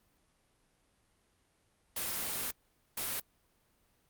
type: noise bursts at uneven times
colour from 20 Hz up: white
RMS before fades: -36 dBFS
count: 2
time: 1.96-2.51 / 2.97-3.2 s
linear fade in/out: 5 ms
effects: pink hiss -72 dBFS RMS until 4.09 s + Opus 32 kbps